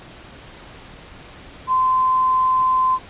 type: tone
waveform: sine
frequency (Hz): 1032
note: C6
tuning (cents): -24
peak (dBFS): -14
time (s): 1.67-2.99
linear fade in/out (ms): 50
effects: pink hiss -41 dBFS RMS until 3.09 s + resampled to 8000 Hz